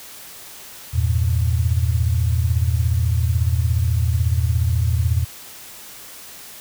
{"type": "chord", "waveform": "sine", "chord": "E diminished", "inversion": "none", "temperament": "equal with one note detuned", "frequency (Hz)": [82.41, 100.06, 116.54], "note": ["E2", "G2", "Bb2"], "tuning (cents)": [0, 36, 0], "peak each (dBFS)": [-18, -24, -20], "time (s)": [0.93, 5.25], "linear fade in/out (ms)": 20, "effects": ["white hiss -39 dBFS RMS until 6.6 s"]}